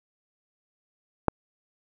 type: click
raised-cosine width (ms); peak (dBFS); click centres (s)
1; -5; 1.283
effects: none